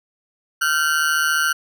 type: ring-modulated tone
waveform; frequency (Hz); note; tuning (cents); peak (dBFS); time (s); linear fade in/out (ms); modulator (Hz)
40% pulse; 1466; F#6; -16; -13; 0.61-1.53; 10; 77.2
effects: none